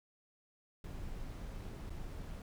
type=noise with dropouts; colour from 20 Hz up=brown; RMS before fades=-44 dBFS; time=0.84-2.42 s; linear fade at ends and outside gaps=2 ms; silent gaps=1.897-1.903 s; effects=none